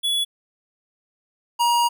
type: tone pair in turn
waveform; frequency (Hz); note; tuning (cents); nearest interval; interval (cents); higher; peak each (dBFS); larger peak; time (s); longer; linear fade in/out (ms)
square; 3400 / 949.4; G#7 / A#5; +40 / +31; octave + minor seventh; 2209; first; -20 / -17; second; 0.03-0.25 / 1.59-1.89; second; 20
effects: none